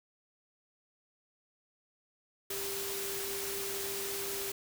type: tone in noise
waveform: sine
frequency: 395.1 Hz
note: G4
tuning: 14 cents sharp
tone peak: -40 dBFS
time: 2.5-4.52 s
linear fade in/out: 5 ms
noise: white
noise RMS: -38 dBFS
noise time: 2.5-4.52 s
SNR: -5 dB
effects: none